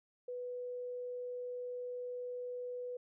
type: tone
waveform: sine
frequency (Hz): 493.9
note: B4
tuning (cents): 0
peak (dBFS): -39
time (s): 0.28-2.97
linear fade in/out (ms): 5
effects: none